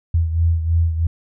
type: beating tone pair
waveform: sine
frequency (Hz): 82.5 / 85.6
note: E2 / F2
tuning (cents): +2 / -34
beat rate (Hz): 3.1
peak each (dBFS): -15 / -22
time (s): 0.14-1.07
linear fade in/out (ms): 5
effects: none